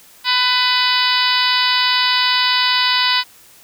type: harmonic tone with a mistuned harmonic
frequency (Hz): 498.9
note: B4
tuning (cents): +17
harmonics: 2 / 3 / 4 / 5 / 6 / 7 / 8 / 9 / 10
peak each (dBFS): -20 / -23 / -22 / -25 / -21 / -25 / -20 / -22 / -23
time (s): 0.24-3.24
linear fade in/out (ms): 50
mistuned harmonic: 8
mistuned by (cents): -24
effects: white hiss -46 dBFS RMS until 3.63 s